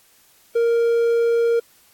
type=tone; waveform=triangle; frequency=466.2 Hz; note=A#4; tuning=in tune; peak=-13 dBFS; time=0.55-1.6 s; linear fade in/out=10 ms; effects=white hiss -55 dBFS RMS until 1.93 s + AAC 64 kbps

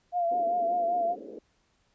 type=tone with vibrato; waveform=sine; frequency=694 Hz; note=F5; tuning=11 cents flat; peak=-24 dBFS; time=0.12-1.16 s; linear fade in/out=50 ms; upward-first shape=triangle; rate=5.1 Hz; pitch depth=55 cents each way
type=band-pass noise; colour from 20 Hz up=white; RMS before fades=-43 dBFS; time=0.31-1.39 s; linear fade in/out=5 ms; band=220 to 540 Hz; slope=48 dB/octave
effects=pink hiss -70 dBFS RMS until 1.94 s + resampled to 16000 Hz

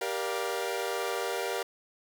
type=chord; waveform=sawtooth; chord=G minor seventh; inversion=none; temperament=equal with one note detuned; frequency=392 / 473.5 / 587.3 / 698.5 Hz; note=G4 / Bb4 / D5 / F5; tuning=0 / +27 / 0 / 0 cents; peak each=-31 / -30 / -34 / -34 dBFS; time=0.01-1.63 s; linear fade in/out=5 ms; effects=9-bit

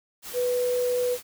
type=tone in noise; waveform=sine; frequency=493.9 Hz; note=B4; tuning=in tune; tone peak=-22 dBFS; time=0.33-1.18 s; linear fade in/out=50 ms; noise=white; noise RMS=-38 dBFS; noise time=0.22-1.23 s; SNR=+13 dB; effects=none

